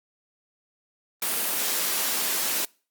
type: high-pass noise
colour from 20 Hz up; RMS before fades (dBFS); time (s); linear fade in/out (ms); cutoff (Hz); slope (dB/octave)
white; -26; 1.22-2.65; 2; 200; 24
effects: noise-tail reverb RT60 0.4 s tail -26 dB re dry + Opus 32 kbps